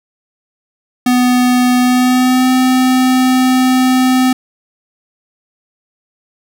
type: tone with pitch glide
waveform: square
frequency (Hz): 248.7 to 256.4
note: B3 to C4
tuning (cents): +12 to -35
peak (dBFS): -9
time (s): 1.06-4.33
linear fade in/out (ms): 5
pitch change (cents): +53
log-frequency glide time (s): 1.8-2.5
effects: none